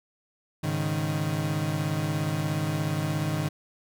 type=chord; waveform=35% pulse; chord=Ab suspended fourth; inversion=none; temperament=equal with one note detuned; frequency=104.31 / 138.59 / 155.56 Hz; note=Ab2 / Db3 / Eb3; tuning=+8 / 0 / 0 cents; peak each=-31 / -31 / -26 dBFS; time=0.63-3.49 s; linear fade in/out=10 ms; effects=none